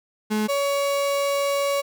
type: tone pair in turn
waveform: 35% pulse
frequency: 213.9 / 561.9 Hz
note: A3 / C#5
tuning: -49 / +23 cents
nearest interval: octave + perfect fourth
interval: 1672 cents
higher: second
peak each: -19 dBFS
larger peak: neither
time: 0.3-0.48 / 0.48-1.82 s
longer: second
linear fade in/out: 20 ms
effects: none